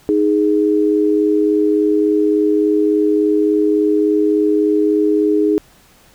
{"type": "tone pair together", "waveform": "sine", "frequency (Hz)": [311.8, 415.3], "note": ["D#4", "G#4"], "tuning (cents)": [4, 0], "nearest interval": "perfect fourth", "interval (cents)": 496, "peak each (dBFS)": -14, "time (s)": [0.09, 5.58], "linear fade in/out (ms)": 0, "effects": ["pink hiss -49 dBFS RMS until 6.14 s"]}